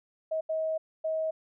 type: tone bursts at uneven times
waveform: sine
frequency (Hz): 636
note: D#5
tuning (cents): +38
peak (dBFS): -27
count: 3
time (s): 0.31-0.41 / 0.49-0.78 / 1.04-1.31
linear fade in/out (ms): 10
effects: none